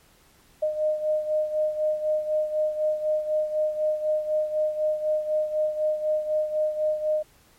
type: beating tone pair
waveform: sine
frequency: 613 / 617 Hz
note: D#5 / D#5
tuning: -26 / -15 cents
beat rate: 4 Hz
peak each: -23 / -29 dBFS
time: 0.62-7.23 s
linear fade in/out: 10 ms
effects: pink hiss -58 dBFS RMS until 7.58 s + MP3 64 kbps